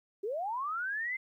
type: linear sweep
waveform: sine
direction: up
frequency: 373.7 to 2100 Hz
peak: -32 dBFS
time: 0.23-1.17 s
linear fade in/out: 10 ms
effects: 12-bit